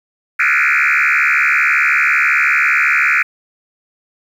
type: tone with frequency modulation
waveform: sine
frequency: 1910 Hz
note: A#6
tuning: 42 cents sharp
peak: -9 dBFS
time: 0.39-3.23 s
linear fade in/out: 10 ms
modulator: 72.7 Hz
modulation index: 7.7
effects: tanh soft clip ceiling -6 dBFS + 7-bit